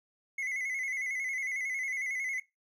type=tone with vibrato; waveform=triangle; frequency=2094 Hz; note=C7; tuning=1 cent sharp; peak=-30 dBFS; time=0.38-2.4 s; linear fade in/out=5 ms; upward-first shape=square; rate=11 Hz; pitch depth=62 cents each way; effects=noise-tail reverb RT60 0.2 s tail -18 dB re dry